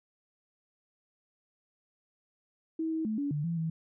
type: tone with pitch steps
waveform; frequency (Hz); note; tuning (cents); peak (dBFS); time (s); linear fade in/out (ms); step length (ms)
sine; 321.9 / 320.1 / 217.1 / 285.2 / 147.7 / 168.1 / 162; E4 / D#4 / A3 / C#4 / D3 / E3 / E3; -41 / +49 / -23 / +49 / +10 / +34 / -30; -29; 2.79-3.7; 5; 130
effects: none